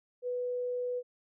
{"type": "tone", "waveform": "sine", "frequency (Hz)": 493.9, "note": "B4", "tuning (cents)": 0, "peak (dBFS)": -31, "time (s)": [0.22, 1.03], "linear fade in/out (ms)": 50, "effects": []}